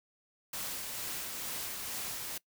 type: noise with tremolo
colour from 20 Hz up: white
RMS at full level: -38 dBFS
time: 0.53-2.38 s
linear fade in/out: 5 ms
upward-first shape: sine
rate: 2.2 Hz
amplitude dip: 25%
effects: noise-tail reverb RT60 0.1 s tail -22 dB re dry